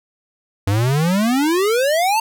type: exponential sweep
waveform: square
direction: up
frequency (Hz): 94.9 to 920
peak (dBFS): -15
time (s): 0.67-2.2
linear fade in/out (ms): 5
effects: none